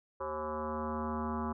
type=tone with frequency modulation; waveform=sine; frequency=385.2 Hz; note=G4; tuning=30 cents flat; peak=-33 dBFS; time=0.2-1.53 s; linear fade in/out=10 ms; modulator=154 Hz; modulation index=5.5; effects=none